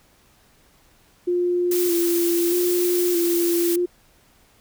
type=tone with vibrato; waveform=sine; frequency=348.8 Hz; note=F4; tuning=2 cents flat; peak=-18 dBFS; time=1.27-3.86 s; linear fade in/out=10 ms; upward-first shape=square; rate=0.8 Hz; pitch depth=26 cents each way
type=noise; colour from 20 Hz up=blue; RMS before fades=-27 dBFS; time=1.71-3.76 s; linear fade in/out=5 ms
effects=pink hiss -57 dBFS RMS until 4.6 s